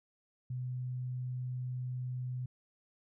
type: tone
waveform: sine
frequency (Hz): 126.1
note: B2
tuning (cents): +36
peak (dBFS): -35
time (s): 0.5-2.46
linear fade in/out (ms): 5
effects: none